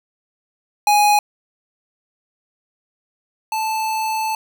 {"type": "tone pair in turn", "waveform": "square", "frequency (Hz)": [830.6, 876.9], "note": ["G#5", "A5"], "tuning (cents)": [0, -6], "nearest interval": "minor second", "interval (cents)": 94, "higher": "second", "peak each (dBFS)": [-12, -20], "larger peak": "first", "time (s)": [[0.87, 1.19], [3.52, 4.35]], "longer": "second", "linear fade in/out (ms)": 2, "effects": []}